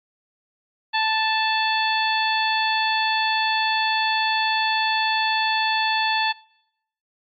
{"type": "harmonic tone with a mistuned harmonic", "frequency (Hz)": 880, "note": "A5", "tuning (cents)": 0, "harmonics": [1, 2, 3, 4, 5], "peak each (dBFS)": [-22, -25, -27, -28, -29], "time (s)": [0.93, 6.33], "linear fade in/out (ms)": 20, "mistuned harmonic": 4, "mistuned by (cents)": -28, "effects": ["noise-tail reverb RT60 0.8 s tail -24 dB re dry", "AAC 64 kbps"]}